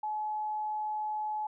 sine tone, 853 Hz, G#5, 46 cents sharp, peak -31 dBFS, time 0.03-1.47 s, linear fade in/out 5 ms, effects none

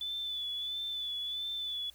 sine tone with vibrato, 3479 Hz, A7, 20 cents flat, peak -34 dBFS, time 0.01-1.9 s, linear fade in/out 2 ms, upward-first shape sine, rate 1.5 Hz, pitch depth 36 cents each way, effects added 60 Hz sine -63 dBFS peak until 1.94 s + white hiss -61 dBFS RMS until 1.94 s

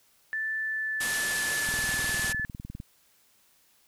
sine tone with pitch glide, 1760 to 1735.8 Hz, A6 to A6, 0 to -24 cents, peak -28 dBFS, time 0.33-2.45 s, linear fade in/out 0 ms, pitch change -24 cents, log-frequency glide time 0.56-1.44 s
white low-pass noise, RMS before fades -33 dBFS, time 1-2.33 s, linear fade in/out 10 ms, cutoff 12000 Hz, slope 96 dB/octave
click train, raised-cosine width 5 ms, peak -26 dBFS, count 23, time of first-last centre 1.69-2.801 s, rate 19.8 Hz
effects white hiss -64 dBFS RMS until 3.87 s

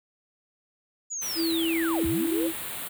sine linear two-way sweep, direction down then up, 6980 to 55 to 557 Hz, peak -30 dBFS, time 1.1-2.48 s, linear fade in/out 20 ms, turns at 2.06 s
white band-stop noise, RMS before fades -35 dBFS, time 1.21-2.89 s, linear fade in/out 20 ms, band 4000 to 8000 Hz, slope 48 dB/octave
sine tone, 329.6 Hz, E4, in tune, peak -24 dBFS, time 1.35-2.53 s, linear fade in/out 50 ms
effects none

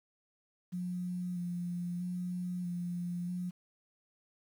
sine tone with vibrato, 177.4 Hz, F3, 27 cents sharp, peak -34 dBFS, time 0.72-3.51 s, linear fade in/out 20 ms, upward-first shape square, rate 0.78 Hz, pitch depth 18 cents each way, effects 10-bit

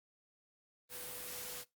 sine tone in noise, 493.9 Hz, B4, in tune, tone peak -54 dBFS, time 0.89-1.65 s, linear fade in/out 50 ms, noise white, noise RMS -45 dBFS, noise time 0.89-1.65 s, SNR -12 dB, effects noise-tail reverb RT60 0.2 s tail -21 dB re dry + Opus 32 kbps

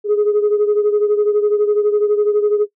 sine beating tone pair, 415.3 / 427.3 Hz, G#4 / G#4, 0 / +49 cents, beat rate 12 Hz, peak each -12 / -17 dBFS, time 0.04-2.67 s, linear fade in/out 50 ms, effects noise-tail reverb RT60 0.1 s tail -20 dB re dry + tanh soft clip ceiling -8 dBFS

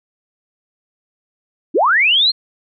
sine linear sweep, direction up, 233.1 to 4297 Hz, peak -10 dBFS, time 1.74-2.32 s, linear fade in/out 20 ms, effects none

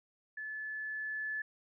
sine tone with level ramp, 1730 Hz, A6, 30 cents flat, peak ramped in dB -39 to -34 dBFS, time 0.37-1.42 s, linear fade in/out 5 ms, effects none

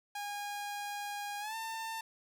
sawtooth tone with pitch glide, 818 to 897.2 Hz, G#5 to A5, -26 to +34 cents, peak -34 dBFS, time 0.15-2.01 s, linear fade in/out 5 ms, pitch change +160 cents, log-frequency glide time 1.4-1.55 s, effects 11-bit

